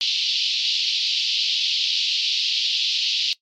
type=band-pass noise; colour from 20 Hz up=white; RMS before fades=-22 dBFS; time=0.01-3.33 s; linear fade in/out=0 ms; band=2800 to 4800 Hz; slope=48 dB/octave; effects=noise-tail reverb RT60 0.1 s tail -20 dB re dry + MP3 64 kbps